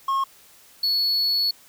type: tone pair in turn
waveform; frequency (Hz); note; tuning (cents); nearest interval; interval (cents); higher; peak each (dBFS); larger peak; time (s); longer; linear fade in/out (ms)
triangle; 1083 / 4399; C#6 / C#8; -41 / -14; 2 octaves; 2427; second; -18; neither; 0.08-0.24 / 0.83-1.51; second; 5
effects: white hiss -52 dBFS RMS until 1.68 s